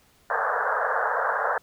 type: band-pass noise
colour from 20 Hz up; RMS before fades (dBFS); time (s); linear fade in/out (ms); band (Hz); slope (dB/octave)
white; -25; 0.3-1.58; 2; 450 to 1700; 96
effects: pink hiss -60 dBFS RMS until 1.62 s